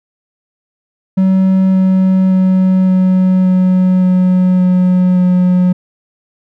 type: tone with pitch steps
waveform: triangle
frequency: 189.3 / 188.1 / 186.91 / 185.73 / 184.55 / 183.38 / 182.22 / 181.07 Hz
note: F#3 / F#3 / F#3 / F#3 / F#3 / F#3 / F#3 / F#3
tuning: +40 / +29 / +18 / +7 / -4 / -15 / -26 / -37 cents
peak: -5 dBFS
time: 1.17-5.73 s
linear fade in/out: 10 ms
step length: 570 ms
effects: none